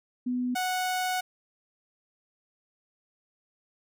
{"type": "tone pair in turn", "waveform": ["sine", "sawtooth"], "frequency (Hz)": [248.6, 737.5], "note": ["B3", "F#5"], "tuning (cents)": [12, -6], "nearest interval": "octave + perfect fifth", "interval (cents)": 1882, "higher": "second", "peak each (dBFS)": [-26, -23], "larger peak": "second", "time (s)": [[0.26, 0.55], [0.55, 1.21]], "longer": "second", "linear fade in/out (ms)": 10, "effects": []}